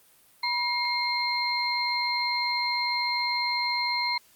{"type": "tone cluster", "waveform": "sine", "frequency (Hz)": [972, 2134, 4173], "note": ["B5", "C7", "C8"], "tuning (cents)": [-28, 34, -5], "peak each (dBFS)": -29, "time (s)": [0.43, 4.18], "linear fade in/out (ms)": 5, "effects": ["white hiss -59 dBFS RMS until 4.35 s", "Opus 32 kbps"]}